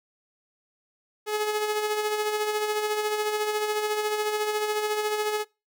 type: tone with tremolo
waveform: sawtooth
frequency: 424 Hz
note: G#4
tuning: 36 cents sharp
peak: -19 dBFS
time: 1.26-5.45 s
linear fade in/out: 50 ms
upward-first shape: sine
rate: 14 Hz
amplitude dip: 45%
effects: noise-tail reverb RT60 0.3 s tail -26 dB re dry